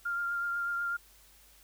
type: tone with vibrato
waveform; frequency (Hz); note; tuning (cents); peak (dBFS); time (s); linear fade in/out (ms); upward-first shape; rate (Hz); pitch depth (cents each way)
sine; 1396.9; F6; 0; -30; 0.05-0.97; 10; triangle; 8.1; 20
effects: added 50 Hz sine -63 dBFS peak until 1.63 s + white hiss -60 dBFS RMS until 1.63 s